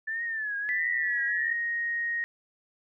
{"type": "tone with vibrato", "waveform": "sine", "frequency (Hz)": 1749, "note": "A6", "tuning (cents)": -11, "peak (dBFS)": -29, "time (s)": [0.07, 1.54], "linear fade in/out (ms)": 10, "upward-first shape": "triangle", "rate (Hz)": 1.5, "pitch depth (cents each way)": 130}
{"type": "tone with pitch glide", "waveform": "sine", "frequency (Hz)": [1975.5, 1871.1], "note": ["B6", "A#6"], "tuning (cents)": [0, 6], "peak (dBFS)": -27, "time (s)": [0.69, 2.24], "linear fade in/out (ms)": 0, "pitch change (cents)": -94, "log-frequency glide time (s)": [0.83, 1.57]}
{"effects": []}